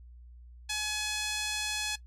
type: tone with band-pass filter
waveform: 5% pulse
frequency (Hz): 847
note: G#5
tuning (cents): +34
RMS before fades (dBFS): -33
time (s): 0.69-1.96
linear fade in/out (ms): 10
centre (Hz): 2900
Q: 0.61
effects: noise-tail reverb RT60 0.1 s tail -18 dB re dry + added 60 Hz sine -48 dBFS peak until 2.06 s